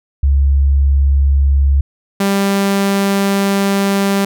sine / sawtooth tone pair in turn, 69.3 / 197.72 Hz, C#2 / G3, 0 / +15 cents, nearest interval octave + tritone, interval 1815 cents, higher second, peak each -8 dBFS, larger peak neither, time 0.23-1.81 / 2.2-4.25 s, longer second, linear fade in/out 5 ms, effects none

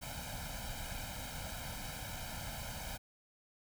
pink noise with comb filter, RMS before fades -43 dBFS, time 0.01-2.98 s, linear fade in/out 20 ms, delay 1.3 ms, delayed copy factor +0.95, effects none

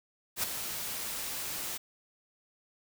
white noise with ADSR envelope, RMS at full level -29 dBFS, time 0.36-1.78 s, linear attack 73 ms, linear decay 7 ms, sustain -8 dB, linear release 15 ms, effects none

